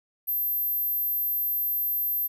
sine tone, 12340 Hz, G9, 28 cents flat, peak -24 dBFS, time 0.27-2.28 s, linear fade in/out 20 ms, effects 11-bit

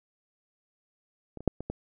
clicks, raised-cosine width 2 ms, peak -27 / -28 / -8 / -23 / -19 dBFS, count 5, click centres 1.373 / 1.406 / 1.477 / 1.606 / 1.7 s, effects none

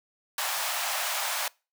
pink high-pass noise, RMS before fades -30 dBFS, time 0.38-1.48 s, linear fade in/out 2 ms, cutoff 640 Hz, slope 48 dB/octave, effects noise-tail reverb RT60 0.3 s tail -25 dB re dry

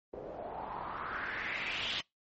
white noise with low-pass filter sweep, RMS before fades -39 dBFS, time 0.13-2.01 s, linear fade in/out 5 ms, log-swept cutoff 490 to 3500 Hz, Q 4, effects noise-tail reverb RT60 0.2 s tail -26 dB re dry + MP3 32 kbps

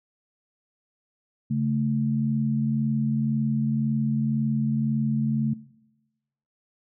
sine tone pair together, 138.59 / 220.5 Hz, C#3 / A3, 0 / +4 cents, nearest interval minor sixth, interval 804 cents, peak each -25 dBFS, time 1.5-5.54 s, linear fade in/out 10 ms, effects noise-tail reverb RT60 1.0 s tail -20 dB re dry

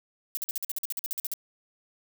violet noise bursts, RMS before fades -31 dBFS, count 15, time 0.35-1.337 s, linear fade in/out 0 ms, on 21 ms, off 48 ms, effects none

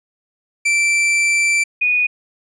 45% pulse / sine tone pair in turn, 2340 / 2469 Hz, D7 / D#7, -7 / -14 cents, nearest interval minor second, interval 93 cents, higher second, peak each -13 dBFS, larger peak neither, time 0.65-1.64 / 1.81-2.07 s, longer first, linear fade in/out 10 ms, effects resampled to 22050 Hz

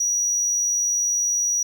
triangle tone, 5800 Hz, F#8, 35 cents flat, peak -18 dBFS, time 0-1.63 s, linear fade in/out 5 ms, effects none

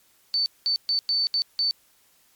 sine tone bursts at uneven times, 4528 Hz, C#8, 36 cents sharp, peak -20 dBFS, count 6, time 0.34-0.46 / 0.66-0.76 / 0.89-0.99 / 1.09-1.27 / 1.34-1.42 / 1.59-1.71 s, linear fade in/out 0 ms, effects white hiss -61 dBFS RMS until 2.35 s + MP3 96 kbps

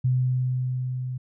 sine tone with level ramp, 127.3 Hz, C3, 47 cents flat, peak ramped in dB -18 to -28 dBFS, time 0.04-1.18 s, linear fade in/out 10 ms, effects none

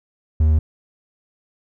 triangle tone, 77.78 Hz, D#2, in tune, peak -10 dBFS, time 0.4-0.59 s, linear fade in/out 5 ms, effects none

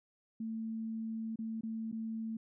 sine tone with dropouts, 223.3 Hz, A3, 26 cents sharp, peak -36 dBFS, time 0.4-2.37 s, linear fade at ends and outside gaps 5 ms, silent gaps 1.359-1.388 / 1.61-1.633 / 1.916-1.925 s, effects none

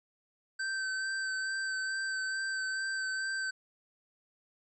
square tone with vibrato, 1549 Hz, G6, 21 cents flat, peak -33 dBFS, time 0.59-3.51 s, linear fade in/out 10 ms, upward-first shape sine, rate 2.3 Hz, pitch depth 17 cents each way, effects resampled to 22050 Hz

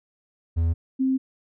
triangle / sine tone pair in turn, 82.9 / 263.2 Hz, E2 / C4, +10 / +10 cents, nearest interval octave + minor sixth, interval 2000 cents, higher second, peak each -17 / -19 dBFS, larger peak first, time 0.56-0.74 / 0.99-1.18 s, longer second, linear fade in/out 20 ms, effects none

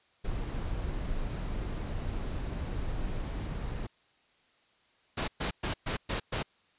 brown noise, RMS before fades -34 dBFS, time 0.24-3.87 s, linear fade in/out 10 ms
pink noise bursts, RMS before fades -32 dBFS, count 6, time 5.17-6.43 s, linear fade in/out 10 ms, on 110 ms, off 120 ms
effects white hiss -67 dBFS RMS until 6.78 s + resampled to 8000 Hz

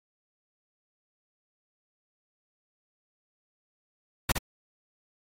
pink noise with echo, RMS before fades -22 dBFS, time 4.29-4.32 s, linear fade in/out 5 ms, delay 63 ms, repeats 1, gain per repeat -6 dB, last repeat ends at 4.383 s, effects MP3 64 kbps

